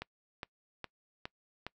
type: click train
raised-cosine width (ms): 0.3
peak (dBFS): -23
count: 5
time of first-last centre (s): 0.02-1.666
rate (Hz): 2.43
effects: noise-tail reverb RT60 0.1 s tail -24 dB re dry